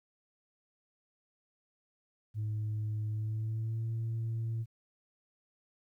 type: tone with pitch glide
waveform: sine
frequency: 107.2 to 113.57 Hz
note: A2 to A#2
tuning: -45 to -45 cents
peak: -30 dBFS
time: 2.34-4.66 s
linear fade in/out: 50 ms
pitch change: +100 cents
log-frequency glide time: 3.09-3.88 s
effects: tanh soft clip ceiling -30 dBFS + 12-bit